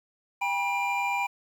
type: tone cluster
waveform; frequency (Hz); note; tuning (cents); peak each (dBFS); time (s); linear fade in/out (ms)
triangle; 799 / 970 / 2384; G5 / B5 / D7; +33 / -31 / +25; -28; 0.41-1.27; 10
effects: 9-bit